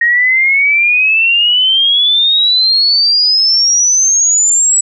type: exponential sweep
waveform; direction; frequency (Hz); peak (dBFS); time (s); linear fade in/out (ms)
sine; up; 1864.7 to 7880; -7; 0.01-4.81; 5
effects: none